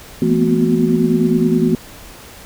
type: tone cluster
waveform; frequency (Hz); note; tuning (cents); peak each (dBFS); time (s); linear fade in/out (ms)
sine; 167.5 / 219.7 / 238.9 / 248.7 / 368.3; E3 / A3 / A#3 / B3 / F#4; +28 / -2 / +43 / +12 / -8; -18; 0.22-1.75; 2
effects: pink hiss -38 dBFS RMS until 2.45 s